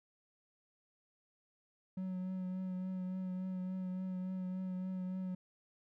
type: tone with vibrato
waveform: triangle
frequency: 185.3 Hz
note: F#3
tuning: 3 cents sharp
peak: -35 dBFS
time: 1.97-5.35 s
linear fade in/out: 5 ms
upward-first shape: triangle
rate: 3.5 Hz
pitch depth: 25 cents each way
effects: none